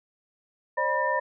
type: tone cluster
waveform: sine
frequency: 534 / 603 / 977 / 1803 Hz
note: C5 / D5 / B5 / A6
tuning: +35 / +46 / -19 / +42 cents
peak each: -30 / -30 / -26 / -29 dBFS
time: 0.77-1.2 s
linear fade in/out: 10 ms
effects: none